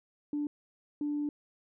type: tone bursts at uneven times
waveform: sine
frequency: 293.7 Hz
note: D4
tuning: in tune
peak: -29 dBFS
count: 2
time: 0.33-0.47 / 1.01-1.29 s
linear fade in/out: 2 ms
effects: tanh soft clip ceiling -25 dBFS